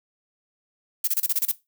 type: noise bursts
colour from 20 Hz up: violet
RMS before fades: -22 dBFS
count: 8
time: 1.04-1.516 s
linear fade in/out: 5 ms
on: 35 ms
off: 28 ms
effects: noise-tail reverb RT60 0.2 s tail -17 dB re dry